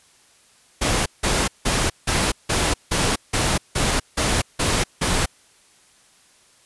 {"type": "noise bursts", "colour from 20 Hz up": "pink", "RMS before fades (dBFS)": -20, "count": 11, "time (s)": [0.81, 5.26], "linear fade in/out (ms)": 10, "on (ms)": 250, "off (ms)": 170, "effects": ["white hiss -55 dBFS RMS until 6.65 s", "resampled to 24000 Hz"]}